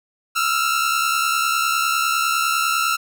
sawtooth tone pair together, 1310 / 1379.9 Hz, E6 / F6, -11 / -21 cents, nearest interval minor second, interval 90 cents, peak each -17 dBFS, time 0.35-2.97 s, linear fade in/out 20 ms, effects none

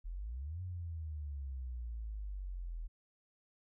sine exponential two-way sweep, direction up then down, 38.89 to 92.5 to 39.91 Hz, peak -39 dBFS, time 0.04-2.88 s, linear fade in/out 20 ms, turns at 0.62 s, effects none

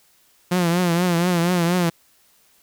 sawtooth tone with vibrato, 174.61 Hz, F3, in tune, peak -13 dBFS, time 0.51-1.9 s, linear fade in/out 10 ms, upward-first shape triangle, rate 4.2 Hz, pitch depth 93 cents each way, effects white hiss -58 dBFS RMS until 2.62 s

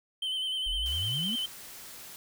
triangle tone with vibrato, 3079 Hz, G7, 32 cents flat, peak -28 dBFS, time 0.22-1.46 s, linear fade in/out 5 ms, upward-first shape square, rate 9.9 Hz, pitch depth 29 cents each way
sine exponential sweep, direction up, 34.65 to 246.9 Hz, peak -33 dBFS, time 0.66-1.36 s, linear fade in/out 10 ms
white noise, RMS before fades -46 dBFS, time 0.86-2.16 s, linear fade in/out 0 ms
effects none

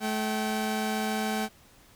sawtooth tone pair together, 216.1 / 770 Hz, A3 / G5, -31 / -31 cents, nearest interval octave + minor seventh, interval 2200 cents, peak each -25 / -28 dBFS, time 0-1.49 s, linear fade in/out 50 ms, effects pink hiss -57 dBFS RMS until 1.95 s

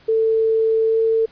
sine tone with pitch glide, 445.4 to 448.5 Hz, A4 to A4, +21 to +33 cents, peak -14 dBFS, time 0.08-1.26 s, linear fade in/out 10 ms, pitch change +12 cents, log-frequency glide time 0.86-0.98 s, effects pink hiss -51 dBFS RMS until 1.31 s + resampled to 11025 Hz

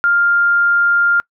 sine tone, 1400 Hz, F6, 4 cents sharp, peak -10 dBFS, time 0.04-1.2 s, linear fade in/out 0 ms, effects noise-tail reverb RT60 0.1 s tail -26 dB re dry

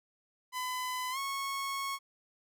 sawtooth tone with pitch glide, 1008 to 1099.2 Hz, B5 to C#6, +35 to -15 cents, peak -30 dBFS, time 0.52-1.99 s, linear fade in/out 50 ms, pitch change +150 cents, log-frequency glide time 1.11-1.18 s, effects none

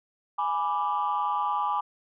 sine chord, G# diminished, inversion none, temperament equal, 830.6 / 987.8 / 1174.7 Hz, G#5 / B5 / D6, 0 / 0 / 0 cents, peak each -28 dBFS, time 0.38-1.81 s, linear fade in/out 10 ms, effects tanh soft clip ceiling -18 dBFS

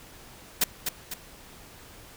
white noise with echo, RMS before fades -22 dBFS, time 0.61-0.64 s, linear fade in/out 5 ms, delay 250 ms, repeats 2, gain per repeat -6 dB, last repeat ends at 1.14 s, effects pink hiss -49 dBFS RMS until 2.16 s

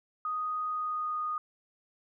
sine tone with pitch glide, 1244.5 to 1233.8 Hz, D#6 to D#6, 0 to -15 cents, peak -30 dBFS, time 0.25-1.38 s, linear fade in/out 2 ms, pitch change -15 cents, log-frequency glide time 0.68-1.19 s, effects none

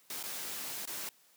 white noise with dropouts, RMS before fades -40 dBFS, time 0.1-1.09 s, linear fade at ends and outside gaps 2 ms, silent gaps 0.229-0.237 / 0.855-0.874 s, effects white hiss -65 dBFS RMS until 1.36 s + high-pass 150 Hz 12 dB/octave

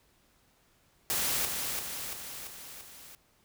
white noise with echo, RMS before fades -30 dBFS, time 1.1-1.45 s, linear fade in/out 0 ms, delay 340 ms, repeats 5, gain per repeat -4 dB, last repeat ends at 3.15 s, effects pink hiss -67 dBFS RMS until 3.44 s

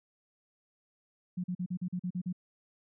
sine tone bursts, 180.1 Hz, F#3, 46 cents flat, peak -31 dBFS, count 9, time 1.37-2.328 s, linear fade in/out 10 ms, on 70 ms, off 41 ms, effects none

